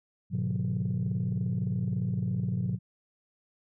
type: chord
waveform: sine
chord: G# half-diminished seventh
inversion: none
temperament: equal with one note detuned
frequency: 103.83 / 123.47 / 146.83 / 181.09 Hz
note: G#2 / B2 / D3 / F#3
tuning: 0 / 0 / 0 / -37 cents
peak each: -32 / -30 / -35 / -30 dBFS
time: 0.3-2.79 s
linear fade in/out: 50 ms
effects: tanh soft clip ceiling -22 dBFS